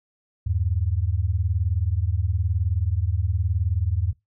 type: beating tone pair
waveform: sine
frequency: 80.4 / 99.4 Hz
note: E2 / G2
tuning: -43 / +25 cents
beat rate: 19 Hz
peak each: -23 dBFS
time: 0.46-4.13 s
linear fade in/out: 10 ms
effects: noise-tail reverb RT60 0.2 s tail -24 dB re dry